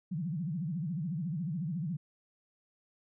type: tone with vibrato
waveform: sine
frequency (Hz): 165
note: E3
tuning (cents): +2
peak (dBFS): -32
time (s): 0.11-1.97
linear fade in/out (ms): 10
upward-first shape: sine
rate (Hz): 14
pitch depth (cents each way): 240
effects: none